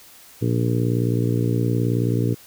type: harmonic tone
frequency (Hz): 59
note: A#1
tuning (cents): +22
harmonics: 2 / 3 / 4 / 5 / 6 / 7 / 8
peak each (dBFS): -20 / -27 / -29 / -26 / -31 / -29 / -32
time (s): 0.41-2.35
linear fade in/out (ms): 20
effects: white hiss -47 dBFS RMS until 2.46 s

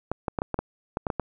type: clicks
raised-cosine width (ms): 1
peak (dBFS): -12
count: 10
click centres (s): 0.116 / 0.282 / 0.388 / 0.419 / 0.543 / 0.59 / 0.971 / 1.068 / 1.102 / 1.197
effects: none

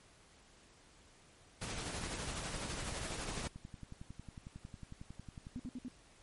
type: noise with tremolo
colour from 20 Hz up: pink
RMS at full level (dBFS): -40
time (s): 1.61-3.48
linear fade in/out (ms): 10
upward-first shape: sine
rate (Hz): 12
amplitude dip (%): 35
type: click train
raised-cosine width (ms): 5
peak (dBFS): -35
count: 35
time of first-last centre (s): 2.56-5.651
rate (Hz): 11
type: tone bursts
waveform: sine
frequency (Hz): 250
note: B3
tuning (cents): +21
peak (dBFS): -40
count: 4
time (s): 5.56-5.882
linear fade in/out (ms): 0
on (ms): 34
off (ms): 62
effects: pink hiss -63 dBFS RMS until 6.22 s + MP3 48 kbps

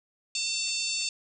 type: harmonic tone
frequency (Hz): 897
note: A5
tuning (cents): +33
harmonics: 3 / 4 / 5 / 6 / 7 / 8 / 9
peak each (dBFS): -34 / -37 / -32 / -39 / -39 / -35 / -40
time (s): 0.35-1.09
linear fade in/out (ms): 2
effects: none

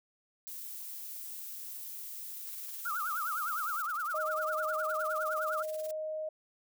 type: noise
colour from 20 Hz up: violet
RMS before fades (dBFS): -43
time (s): 0.47-3.82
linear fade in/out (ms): 0
type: noise with tremolo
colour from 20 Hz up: blue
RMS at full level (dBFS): -46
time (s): 2.47-5.91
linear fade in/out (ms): 0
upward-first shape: sine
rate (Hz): 19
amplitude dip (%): 80
type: tone with vibrato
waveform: sine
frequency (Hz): 1313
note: E6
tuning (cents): -7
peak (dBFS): -32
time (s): 2.85-5.63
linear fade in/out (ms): 10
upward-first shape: triangle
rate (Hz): 9.8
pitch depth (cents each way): 210
type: tone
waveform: sine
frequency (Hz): 623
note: D#5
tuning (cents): +2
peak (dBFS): -34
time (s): 4.14-6.29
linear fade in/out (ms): 5
effects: none

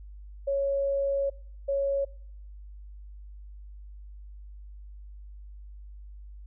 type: tone pair in turn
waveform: sine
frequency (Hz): 554.4 / 554.4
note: C#5 / C#5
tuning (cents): 0 / 0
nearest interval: unison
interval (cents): 0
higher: neither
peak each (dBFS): -24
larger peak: neither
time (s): 0.47-1.3 / 1.68-2.05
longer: first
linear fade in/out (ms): 10
effects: noise-tail reverb RT60 0.7 s tail -24 dB re dry + added 50 Hz sine -42 dBFS peak until 6.46 s

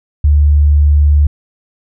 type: tone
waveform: sine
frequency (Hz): 73.42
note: D2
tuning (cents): 0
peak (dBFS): -5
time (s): 0.24-1.27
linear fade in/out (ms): 5
effects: none

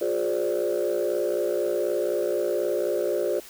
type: chord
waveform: sine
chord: D half-diminished seventh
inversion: first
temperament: equal with one note detuned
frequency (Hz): 356.6 / 415.3 / 523.3 / 587.3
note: F4 / Ab4 / C5 / D5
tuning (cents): +36 / 0 / 0 / 0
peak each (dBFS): -27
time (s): 0.01-3.4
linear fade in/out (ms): 5
effects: tanh soft clip ceiling -17 dBFS + white hiss -46 dBFS RMS until 3.49 s

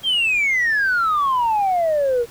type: exponential sweep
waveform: sine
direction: down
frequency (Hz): 3241 to 460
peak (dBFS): -14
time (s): 0.03-2.26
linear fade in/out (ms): 50
effects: tanh soft clip ceiling -13 dBFS + pink hiss -44 dBFS RMS until 2.3 s

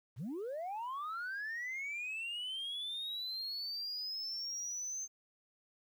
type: linear sweep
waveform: sine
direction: up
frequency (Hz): 92.6 to 6320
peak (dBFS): -36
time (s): 0.16-5.08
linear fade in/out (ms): 50
effects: tanh soft clip ceiling -36 dBFS + 11-bit

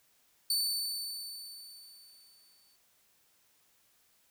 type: tone with exponential decay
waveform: sawtooth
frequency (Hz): 4516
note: C#8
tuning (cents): +31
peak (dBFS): -24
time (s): 0.5-2.76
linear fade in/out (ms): 2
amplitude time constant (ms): 490
effects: white hiss -69 dBFS RMS until 4.3 s

